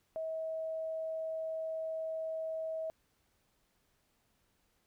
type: tone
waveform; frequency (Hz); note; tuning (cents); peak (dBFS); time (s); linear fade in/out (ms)
sine; 642; E5; -46; -35; 0.16-2.9; 0
effects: pink hiss -75 dBFS RMS until 4.86 s